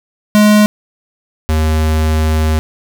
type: tone pair in turn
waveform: square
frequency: 210.1 / 78.31 Hz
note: G#3 / D#2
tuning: +20 / +12 cents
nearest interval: octave + perfect fourth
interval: 1708 cents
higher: first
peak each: -6 / -11 dBFS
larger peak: first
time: 0.35-0.66 / 1.49-2.59 s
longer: second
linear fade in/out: 0 ms
effects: none